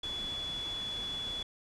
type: tone in noise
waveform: sine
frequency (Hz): 3419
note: G#7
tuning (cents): +50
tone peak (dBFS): -35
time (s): 0.03-1.43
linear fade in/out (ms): 5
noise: pink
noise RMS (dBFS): -45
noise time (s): 0.03-1.43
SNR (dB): +7
effects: low-pass 7000 Hz 12 dB/octave